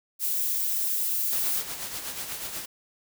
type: noise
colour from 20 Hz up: violet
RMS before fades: -27 dBFS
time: 0.19-1.63 s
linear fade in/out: 50 ms
type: noise with tremolo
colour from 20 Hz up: white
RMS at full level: -33 dBFS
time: 1.32-2.66 s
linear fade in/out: 10 ms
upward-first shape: sine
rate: 8.2 Hz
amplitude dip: 50%
effects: none